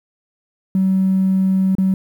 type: tone with dropouts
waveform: triangle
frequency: 190 Hz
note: F#3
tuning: 46 cents sharp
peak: -9 dBFS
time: 0.75-1.94 s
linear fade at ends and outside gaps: 2 ms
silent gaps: 1.752-1.783 s
effects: tanh soft clip ceiling -10 dBFS + 8-bit